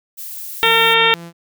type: noise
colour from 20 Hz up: violet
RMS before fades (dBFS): -30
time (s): 0.17-0.95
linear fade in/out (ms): 20
type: tone with tremolo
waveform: sawtooth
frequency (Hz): 169.5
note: E3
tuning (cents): +49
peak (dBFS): -27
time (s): 0.62-1.33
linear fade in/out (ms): 50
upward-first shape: triangle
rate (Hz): 5.3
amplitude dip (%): 35
type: harmonic tone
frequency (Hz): 455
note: A#4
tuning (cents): -42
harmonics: 1 / 2 / 3 / 4 / 5 / 6 / 7 / 8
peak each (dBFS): -19 / -19 / -19 / -19 / -19 / -19 / -19 / -19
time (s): 0.63-1.14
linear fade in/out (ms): 0
effects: none